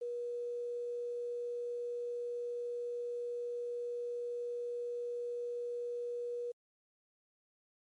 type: tone with quantisation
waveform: sine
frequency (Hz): 481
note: B4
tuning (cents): -46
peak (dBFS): -36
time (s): 0.01-6.52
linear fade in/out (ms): 10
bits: 11
effects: MP3 48 kbps